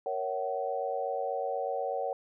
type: chord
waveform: sine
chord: F# dominant seventh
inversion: first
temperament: equal with one note detuned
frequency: 466.2 / 554.4 / 659.3 / 755.5 Hz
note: A#4 / C#5 / E5 / F#5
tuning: 0 / 0 / 0 / +36 cents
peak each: -36 / -34 / -40 / -34 dBFS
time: 0.06-2.13 s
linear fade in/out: 2 ms
effects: none